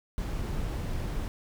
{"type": "noise", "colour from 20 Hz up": "brown", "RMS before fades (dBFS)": -32, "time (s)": [0.18, 1.28], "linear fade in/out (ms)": 0, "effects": []}